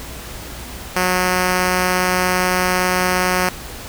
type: tone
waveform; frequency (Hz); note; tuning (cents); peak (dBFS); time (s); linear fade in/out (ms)
5% pulse; 182.5; F#3; -24; -4; 0.96-3.49; 2
effects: added 60 Hz sine -36 dBFS peak until 3.88 s + pink hiss -33 dBFS RMS until 3.88 s